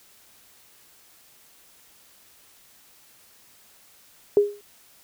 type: tone with exponential decay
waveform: sine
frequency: 410 Hz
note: G#4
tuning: 22 cents flat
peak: -10 dBFS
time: 4.37-4.61 s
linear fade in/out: 1 ms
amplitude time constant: 51 ms
effects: white hiss -55 dBFS RMS until 5.03 s